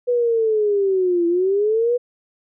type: linear two-way sweep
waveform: sine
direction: down then up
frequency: 493.9 to 337.3 to 493.9 Hz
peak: -15 dBFS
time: 0.07-1.98 s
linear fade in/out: 20 ms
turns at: 1.27 s
effects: none